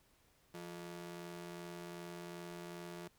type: ring-modulated tone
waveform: sawtooth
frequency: 261.6 Hz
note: C4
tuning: in tune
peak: -39 dBFS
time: 0.54-3.08 s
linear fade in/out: 5 ms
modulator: 89.5 Hz
effects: pink hiss -71 dBFS RMS until 3.18 s